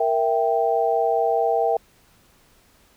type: chord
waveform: sine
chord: E diminished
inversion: second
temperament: equal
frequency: 466.2 / 659.3 / 784 Hz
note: Bb4 / E5 / G5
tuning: 0 / 0 / 0 cents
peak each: -22 dBFS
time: 0-1.77 s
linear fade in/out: 5 ms
effects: pink hiss -57 dBFS RMS until 2.96 s